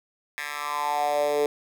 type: tone with high-pass filter sweep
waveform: 10% pulse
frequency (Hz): 146.83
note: D3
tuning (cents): 0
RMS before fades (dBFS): -26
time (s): 0.38-1.46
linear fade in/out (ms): 0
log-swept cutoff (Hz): 1700 to 420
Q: 5.3
effects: none